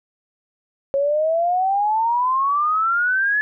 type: exponential sweep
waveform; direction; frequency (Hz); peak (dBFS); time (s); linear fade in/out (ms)
sine; up; 546 to 1724; -16; 0.94-3.41; 0
effects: none